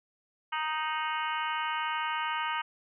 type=harmonic tone with a mistuned harmonic; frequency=311.1 Hz; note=D#4; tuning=in tune; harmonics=3 / 4 / 5 / 6 / 7 / 8 / 9 / 10; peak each=-33 / -35 / -37 / -42 / -40 / -44 / -43 / -42 dBFS; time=0.52-2.62 s; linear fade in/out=10 ms; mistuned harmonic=10; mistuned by=-63 cents; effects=none